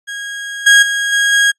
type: tone with level steps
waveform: 35% pulse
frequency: 1639 Hz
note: G#6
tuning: 23 cents flat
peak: -21 / -3 / -13 / -9 / -7 dBFS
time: 0.07-1.52 s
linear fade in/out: 20 ms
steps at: 0.66 / 0.82 / 1.12 / 1.32 s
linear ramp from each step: 10 ms
effects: noise-tail reverb RT60 0.1 s tail -26 dB re dry + resampled to 24000 Hz